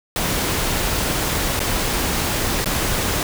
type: noise with dropouts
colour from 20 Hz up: pink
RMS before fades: -21 dBFS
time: 0.16-3.23 s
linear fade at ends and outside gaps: 1 ms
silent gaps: 1.593-1.602 / 2.644-2.658 s
effects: none